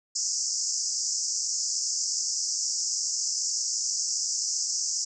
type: band-pass noise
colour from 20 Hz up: pink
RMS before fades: -29 dBFS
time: 0.15-5.05 s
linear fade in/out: 10 ms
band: 5000 to 7500 Hz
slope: 96 dB/octave
effects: none